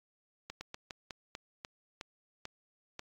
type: slowing click train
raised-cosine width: 0.2 ms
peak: -24 dBFS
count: 10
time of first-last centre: 0.5-2.994 s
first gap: 110 ms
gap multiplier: 1.22
effects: AAC 48 kbps